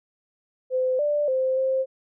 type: tone with pitch steps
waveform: sine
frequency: 513 / 589 / 521 / 527 Hz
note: C5 / D5 / C5 / C5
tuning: -34 / +5 / -7 / +12 cents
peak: -20 dBFS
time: 0.7-1.86 s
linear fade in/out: 50 ms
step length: 290 ms
effects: none